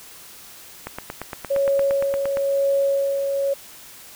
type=click train; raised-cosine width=0.5 ms; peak=-14 dBFS; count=14; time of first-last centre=0.87-2.371 s; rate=8.66 Hz
type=tone with tremolo; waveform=sine; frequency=554 Hz; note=C#5; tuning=1 cent flat; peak=-16 dBFS; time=1.5-3.54 s; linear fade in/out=10 ms; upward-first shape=sine; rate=1 Hz; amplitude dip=40%
effects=white hiss -43 dBFS RMS until 4.15 s